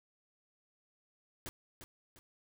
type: noise with echo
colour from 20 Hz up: pink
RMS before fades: -43 dBFS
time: 1.46-1.49 s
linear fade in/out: 0 ms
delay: 350 ms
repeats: 2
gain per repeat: -8 dB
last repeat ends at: 2.19 s
effects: none